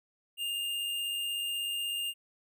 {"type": "tone with amplitude modulation", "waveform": "square", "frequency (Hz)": 2814, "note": "F7", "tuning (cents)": 12, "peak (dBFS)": -31, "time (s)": [0.37, 2.14], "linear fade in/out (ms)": 50, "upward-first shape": "sine", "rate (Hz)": 96.3, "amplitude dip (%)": 30, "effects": []}